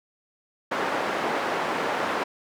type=band-pass noise; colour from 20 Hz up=white; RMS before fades=-27 dBFS; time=0.71-2.24 s; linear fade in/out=10 ms; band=280 to 1200 Hz; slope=12 dB/octave; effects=none